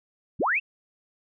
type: linear sweep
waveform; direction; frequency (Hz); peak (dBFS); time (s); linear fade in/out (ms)
sine; up; 69.3 to 2789; -21; 0.39-0.6; 20
effects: none